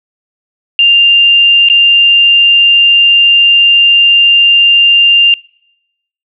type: tone with dropouts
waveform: sine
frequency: 2794 Hz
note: F7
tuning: in tune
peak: -3 dBFS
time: 0.79-5.34 s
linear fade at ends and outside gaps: 1 ms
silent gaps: 1.687-1.699 s
effects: noise-tail reverb RT60 0.9 s tail -26 dB re dry